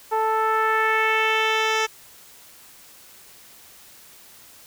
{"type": "tone with low-pass filter sweep", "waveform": "10% pulse", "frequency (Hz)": 440, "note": "A4", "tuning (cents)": 0, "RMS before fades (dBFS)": -21, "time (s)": [0.11, 1.87], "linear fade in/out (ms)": 20, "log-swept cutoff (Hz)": [880, 5200], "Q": 1.9, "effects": ["white hiss -48 dBFS RMS until 4.66 s"]}